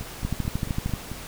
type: two click trains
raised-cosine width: 5 ms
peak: -21 / -13 dBFS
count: 6 / 10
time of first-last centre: 0.01-1.116 / 0.25-0.937 s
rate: 4.52 / 13.1 Hz
effects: pink hiss -39 dBFS RMS until 1.27 s